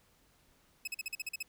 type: tone bursts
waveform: sawtooth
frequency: 2574 Hz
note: E7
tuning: 42 cents flat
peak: -32 dBFS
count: 9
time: 0.85-1.428 s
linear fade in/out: 5 ms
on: 26 ms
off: 43 ms
effects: pink hiss -68 dBFS RMS until 1.48 s